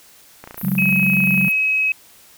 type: click train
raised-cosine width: 0.5 ms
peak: -20 dBFS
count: 31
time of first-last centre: 0.44-1.482 s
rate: 28.8 Hz
type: band-pass noise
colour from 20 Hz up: pink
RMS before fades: -33 dBFS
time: 0.57-1.52 s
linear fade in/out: 5 ms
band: 12000 to 16000 Hz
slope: 48 dB/octave
type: chord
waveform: sine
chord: C# suspended fourth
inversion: none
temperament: equal with one note detuned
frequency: 138.59 / 185 / 204.8 Hz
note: C#3 / F#3 / G#3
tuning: 0 / 0 / -24 cents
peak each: -24 / -19 / -23 dBFS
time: 0.63-1.49 s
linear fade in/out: 10 ms
type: tone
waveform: sine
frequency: 2553 Hz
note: D#7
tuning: 44 cents sharp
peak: -15 dBFS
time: 0.78-1.92 s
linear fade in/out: 2 ms
effects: white hiss -48 dBFS RMS until 2.37 s